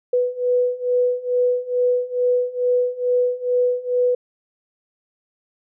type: beating tone pair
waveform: sine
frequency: 493.3 / 495.6 Hz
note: B4 / B4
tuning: -2 / +6 cents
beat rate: 2.3 Hz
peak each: -21 / -19 dBFS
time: 0.13-4.15 s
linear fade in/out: 5 ms
effects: none